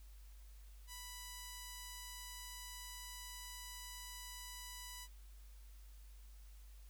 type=tone; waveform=5% pulse; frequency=987.8 Hz; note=B5; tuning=in tune; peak=-37 dBFS; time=0.87-5.08 s; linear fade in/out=50 ms; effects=added 50 Hz sine -54 dBFS peak until 6.89 s + white hiss -69 dBFS RMS until 6.89 s